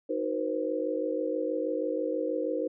sine chord, C half-diminished seventh, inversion first, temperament equal with one note detuned, 311.1 / 370 / 477.1 / 523.3 Hz, Eb4 / Gb4 / Bb4 / C5, 0 / 0 / +40 / 0 cents, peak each -33 / -37 / -32 / -32 dBFS, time 0.09-2.68 s, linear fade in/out 10 ms, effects none

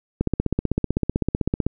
click train, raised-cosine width 3 ms, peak -7 dBFS, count 24, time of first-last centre 0.21-1.666 s, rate 15.8 Hz, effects none

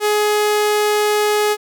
sawtooth tone, 419.8 Hz, G#4, 19 cents sharp, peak -10 dBFS, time 0-1.57 s, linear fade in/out 50 ms, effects none

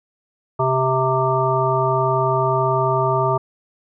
harmonic tone, 130.81 Hz, C3, in tune, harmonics 1 / 3 / 5 / 7 / 9, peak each -22 / -22 / -22 / -22 / -22 dBFS, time 0.59-3.38 s, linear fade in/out 10 ms, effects none

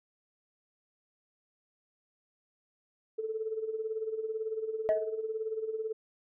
sine tone with tremolo, 440 Hz, A4, in tune, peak -29 dBFS, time 3.18-5.93 s, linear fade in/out 10 ms, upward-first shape sine, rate 18 Hz, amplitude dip 70%
sine tone with exponential decay, 638 Hz, D#5, 43 cents sharp, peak -19 dBFS, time 4.89-5.21 s, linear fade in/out 0 ms, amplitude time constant 69 ms
effects tanh soft clip ceiling -20 dBFS

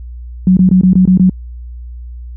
sine tone bursts, 185 Hz, F#3, in tune, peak -4 dBFS, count 7, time 0.47-1.296 s, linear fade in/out 2 ms, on 100 ms, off 21 ms, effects added 60 Hz sine -25 dBFS peak until 2.36 s

